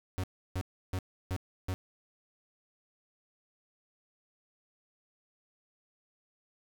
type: tone bursts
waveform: 45% pulse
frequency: 92.7 Hz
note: F#2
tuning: 4 cents sharp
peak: -31 dBFS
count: 5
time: 0.18-1.74 s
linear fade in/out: 0 ms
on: 56 ms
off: 320 ms
effects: 11-bit